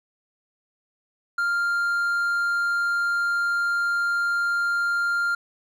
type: tone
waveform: triangle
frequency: 1396.9 Hz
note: F6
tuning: in tune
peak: -19 dBFS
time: 1.38-5.35 s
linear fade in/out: 5 ms
effects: none